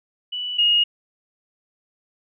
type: tone pair in turn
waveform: sine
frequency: 2960 / 2866 Hz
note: F#7 / F7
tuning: 0 / +44 cents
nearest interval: minor second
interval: 56 cents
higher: first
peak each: -25 / -14 dBFS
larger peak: second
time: 0.32-0.58 / 0.58-0.84 s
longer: neither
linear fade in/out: 10 ms
effects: none